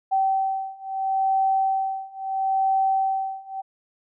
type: beating tone pair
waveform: sine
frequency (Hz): 771 / 771.75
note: G5 / G5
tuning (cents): -29 / -27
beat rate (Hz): 0.75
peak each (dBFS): -24 / -23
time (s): 0.11-3.62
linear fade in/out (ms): 20
effects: none